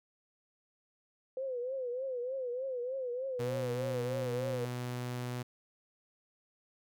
sine tone with vibrato, 509 Hz, C5, 48 cents flat, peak -34 dBFS, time 1.37-4.65 s, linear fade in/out 2 ms, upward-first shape triangle, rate 3.3 Hz, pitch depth 120 cents each way
sawtooth tone, 123.47 Hz, B2, in tune, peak -32 dBFS, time 3.39-5.43 s, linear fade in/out 10 ms
effects none

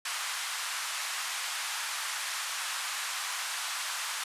pink band-pass noise, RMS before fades -35 dBFS, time 0.05-4.24 s, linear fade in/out 5 ms, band 1000 to 11000 Hz, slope 24 dB/octave, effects resampled to 32000 Hz

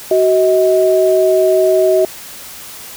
sine tone pair together, 375.1 / 635 Hz, F#4 / D#5, +24 / +35 cents, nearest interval major sixth, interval 911 cents, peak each -11 dBFS, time 0.11-2.05 s, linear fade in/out 2 ms, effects white hiss -32 dBFS RMS until 2.96 s

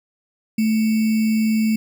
sine tone with sample-and-hold, 219.4 Hz, A3, 5 cents flat, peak -15 dBFS, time 0.58-1.76 s, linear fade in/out 5 ms, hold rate 2450 Hz, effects none

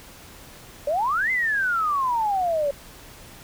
sine exponential two-way sweep, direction up then down, 554.4 to 2093 to 554.4 Hz, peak -20 dBFS, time 0.87-2.71 s, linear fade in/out 5 ms, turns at 1.31 s, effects pink hiss -45 dBFS RMS until 3.43 s

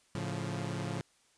sawtooth chord, A augmented, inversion none, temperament equal with one note detuned, 110 / 140.36 / 174.61 Hz, A2 / C#3 / E#3, 0 / +22 / 0 cents, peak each -35 / -35 / -35 dBFS, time 0.15-1.01 s, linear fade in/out 0 ms, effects white hiss -68 dBFS RMS until 1.37 s + resampled to 22050 Hz

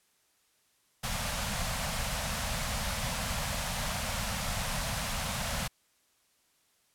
pink band-stop noise, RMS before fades -33 dBFS, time 1.03-5.68 s, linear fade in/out 10 ms, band 230 to 530 Hz, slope 48 dB/octave, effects white hiss -70 dBFS RMS until 6.94 s + low-pass 12000 Hz 12 dB/octave

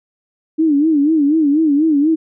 sine tone with vibrato, 301.6 Hz, D4, 46 cents sharp, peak -10 dBFS, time 0.58-2.16 s, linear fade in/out 20 ms, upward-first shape sine, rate 4.1 Hz, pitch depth 130 cents each way, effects none

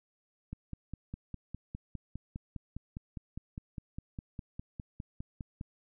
click train, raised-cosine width 5 ms, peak -27 dBFS, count 26, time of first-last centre 0.53-5.611 s, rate 4.92 Hz, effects none

